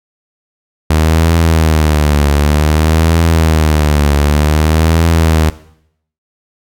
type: tone with vibrato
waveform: sawtooth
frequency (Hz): 77.3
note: D#2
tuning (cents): -11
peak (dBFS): -4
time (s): 0.9-5.5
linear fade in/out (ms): 5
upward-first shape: triangle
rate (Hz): 0.54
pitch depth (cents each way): 130
effects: noise-tail reverb RT60 0.7 s tail -17 dB re dry